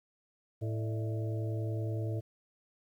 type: harmonic tone with a mistuned harmonic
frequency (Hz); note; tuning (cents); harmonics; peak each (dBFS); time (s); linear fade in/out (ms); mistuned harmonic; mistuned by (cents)
110; A2; 0; 1 / 3 / 4 / 5 / 6; -32 / -42 / -44 / -46 / -48; 0.61-2.21; 20; 5; +120
effects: 11-bit